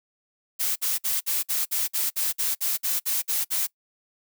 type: noise bursts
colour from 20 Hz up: blue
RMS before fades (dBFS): -25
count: 14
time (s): 0.59-3.672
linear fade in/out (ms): 20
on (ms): 170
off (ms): 54
effects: noise-tail reverb RT60 0.1 s tail -23 dB re dry

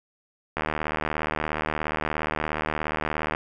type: click train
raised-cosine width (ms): 0.5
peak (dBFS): -11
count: 215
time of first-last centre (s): 0.57-3.349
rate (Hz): 77
effects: none

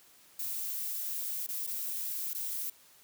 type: noise with dropouts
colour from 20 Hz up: violet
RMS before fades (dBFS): -36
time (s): 0.39-2.7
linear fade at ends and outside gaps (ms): 5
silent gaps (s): 1.466-1.487 / 1.667-1.673 / 2.334-2.347
effects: white hiss -60 dBFS RMS until 3.03 s + high-pass 80 Hz 12 dB/octave

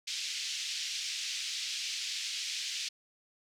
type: band-pass noise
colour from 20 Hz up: white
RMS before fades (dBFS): -37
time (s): 0.07-2.89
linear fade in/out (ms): 10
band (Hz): 2400 to 5900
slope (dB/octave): 24
effects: none

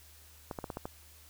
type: clicks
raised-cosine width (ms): 1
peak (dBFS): -23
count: 6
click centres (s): 0.512 / 0.588 / 0.642 / 0.702 / 0.771 / 0.855
effects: added 76 Hz sine -58 dBFS peak until 1.29 s + white hiss -58 dBFS RMS until 1.29 s

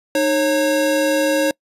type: tone pair together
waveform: square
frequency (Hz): 306.9 / 546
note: D#4 / C#5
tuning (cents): -24 / -26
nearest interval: minor seventh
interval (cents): 998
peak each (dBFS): -20 / -17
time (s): 0.15-1.51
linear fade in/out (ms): 2
effects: noise-tail reverb RT60 0.1 s tail -26 dB re dry + resampled to 32000 Hz

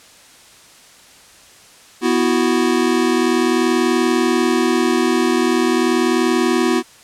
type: chord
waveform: square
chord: B suspended fourth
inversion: none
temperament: equal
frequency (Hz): 246.9 / 329.6 / 370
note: B3 / E4 / F#4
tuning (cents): 0 / 0 / 0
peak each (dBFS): -19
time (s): 2.01-6.83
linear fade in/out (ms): 50
effects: white hiss -45 dBFS RMS until 7.03 s + low-pass 9000 Hz 12 dB/octave

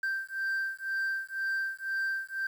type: beating tone pair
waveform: sine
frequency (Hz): 1568 / 1570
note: G6 / G6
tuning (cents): 0 / +2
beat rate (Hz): 2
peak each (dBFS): -31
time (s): 0.03-2.47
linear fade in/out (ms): 5
effects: tanh soft clip ceiling -27 dBFS + 9-bit

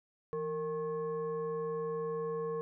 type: tone with frequency modulation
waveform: sine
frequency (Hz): 460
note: A#4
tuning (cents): -23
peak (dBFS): -33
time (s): 0.33-2.61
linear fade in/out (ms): 0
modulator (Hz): 626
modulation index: 0.63
effects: none

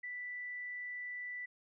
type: tone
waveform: sine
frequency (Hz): 1975.5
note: B6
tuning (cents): 0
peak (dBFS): -40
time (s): 0.03-1.46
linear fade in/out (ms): 10
effects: none

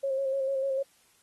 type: tone with vibrato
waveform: sine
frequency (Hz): 540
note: C#5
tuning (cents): -45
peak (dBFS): -26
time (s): 0.03-0.83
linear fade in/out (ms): 10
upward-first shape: square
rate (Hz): 6.7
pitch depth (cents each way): 26
effects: white hiss -64 dBFS RMS until 1.22 s + AAC 32 kbps

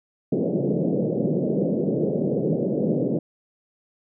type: band-pass noise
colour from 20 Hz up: pink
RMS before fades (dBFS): -23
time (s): 0.32-3.19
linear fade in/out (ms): 5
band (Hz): 140 to 560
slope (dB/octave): 48
effects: none

